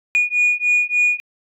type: beating tone pair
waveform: sine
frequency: 2450 / 2453.4 Hz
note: D#7 / D#7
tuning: -27 / -25 cents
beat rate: 3.4 Hz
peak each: -16 dBFS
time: 0.15-1.2 s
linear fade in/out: 0 ms
effects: tanh soft clip ceiling -10 dBFS